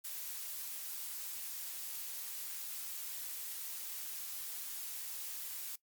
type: noise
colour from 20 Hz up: blue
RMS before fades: -43 dBFS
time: 0.04-5.76 s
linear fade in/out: 10 ms
effects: noise-tail reverb RT60 0.1 s tail -20 dB re dry + Opus 48 kbps